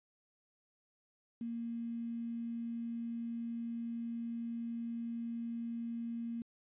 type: tone with quantisation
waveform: sine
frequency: 232.7 Hz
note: A#3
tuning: 3 cents flat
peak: -37 dBFS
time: 1.41-6.42 s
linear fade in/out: 2 ms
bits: 10
effects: resampled to 8000 Hz